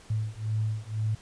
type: beating tone pair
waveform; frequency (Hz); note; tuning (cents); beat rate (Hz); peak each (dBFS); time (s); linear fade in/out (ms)
sine; 107.6 / 109.6; A2 / A2; -38 / -6; 2; -30; 0.1-1.15; 5
effects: pink hiss -53 dBFS RMS until 1.21 s + resampled to 22050 Hz